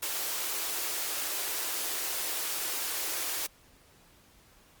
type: high-pass noise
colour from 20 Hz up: white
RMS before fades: -33 dBFS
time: 0.02-3.47 s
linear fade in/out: 10 ms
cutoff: 290 Hz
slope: 96 dB/octave
effects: pink hiss -60 dBFS RMS until 4.8 s + Opus 48 kbps